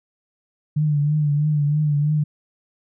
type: tone with vibrato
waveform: sine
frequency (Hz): 148.7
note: D3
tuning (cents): +22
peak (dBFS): -16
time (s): 0.76-2.24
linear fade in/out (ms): 10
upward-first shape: triangle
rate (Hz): 3.1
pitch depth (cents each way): 59
effects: none